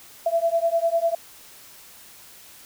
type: beating tone pair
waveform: sine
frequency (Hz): 665 / 675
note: E5 / E5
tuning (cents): +15 / +41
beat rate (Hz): 10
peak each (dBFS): -22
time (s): 0.26-1.15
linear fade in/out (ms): 5
effects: white hiss -47 dBFS RMS until 2.65 s